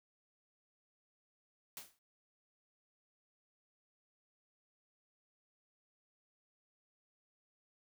white noise with exponential decay, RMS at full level -44 dBFS, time 1.77-1.99 s, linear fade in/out 1 ms, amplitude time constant 46 ms, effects none

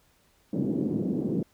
pink band-pass noise, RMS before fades -28 dBFS, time 0.53-1.43 s, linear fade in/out 2 ms, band 170 to 360 Hz, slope 24 dB/octave, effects pink hiss -65 dBFS RMS until 1.53 s

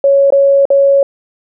sine tone with dropouts, 555 Hz, C#5, 2 cents sharp, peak -5 dBFS, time 0.04-1.03 s, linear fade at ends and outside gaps 2 ms, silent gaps 0.304-0.323 / 0.654-0.703 s, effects none

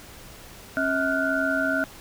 sine tone cluster, 271.8 / 643 / 1411 / 1493 Hz, C#4 / E5 / F6 / F#6, -34 / -43 / +17 / +15 cents, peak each -27 dBFS, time 0.77-1.84 s, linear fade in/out 0 ms, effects pink hiss -45 dBFS RMS until 2 s

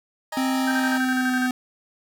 30% pulse chord, D# suspended fourth, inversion none, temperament equal, 622.3 / 830.6 / 932.3 Hz, D#5 / G#5 / A#5, 0 / 0 / 0 cents, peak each -31 / -32 / -30 dBFS, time 0.32-0.98 s, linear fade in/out 5 ms
square tone with pitch glide, 261.8 to 252.4 Hz, C4 to B3, +1 to +38 cents, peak -22 dBFS, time 0.37-1.51 s, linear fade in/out 2 ms, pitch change -63 cents, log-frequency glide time 0.7-1.39 s
sine tone with tremolo, 1568 Hz, G6, in tune, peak -23 dBFS, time 0.67-1.48 s, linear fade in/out 10 ms, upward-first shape square, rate 12 Hz, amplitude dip 70%
effects none

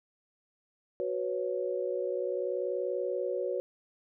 sine chord, F# suspended fourth, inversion none, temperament equal, 370 / 493.9 / 554.4 Hz, F#4 / B4 / C#5, 0 / 0 / 0 cents, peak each -34 dBFS, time 1-3.6 s, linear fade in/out 0 ms, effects none

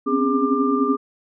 sine tone cluster, 255.6 / 268.6 / 279.2 / 410.8 / 1191 Hz, C4 / C4 / C#4 / G#4 / D6, -40 / +46 / +13 / -19 / +24 cents, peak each -23 dBFS, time 0.06-0.97 s, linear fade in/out 20 ms, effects none

